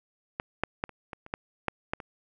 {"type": "clicks", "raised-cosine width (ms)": 0.5, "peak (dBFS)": [-15, -10, -13, -30, -23, -30, -15, -11, -13, -25], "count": 10, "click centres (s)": [0.399, 0.636, 0.839, 0.893, 1.132, 1.264, 1.339, 1.683, 1.935, 2.002], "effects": []}